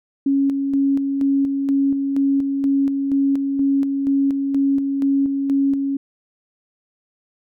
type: tone with tremolo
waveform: sine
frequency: 276 Hz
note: C#4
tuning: 7 cents flat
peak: -14 dBFS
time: 0.26-5.97 s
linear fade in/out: 5 ms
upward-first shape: square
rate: 2.1 Hz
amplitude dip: 40%
effects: none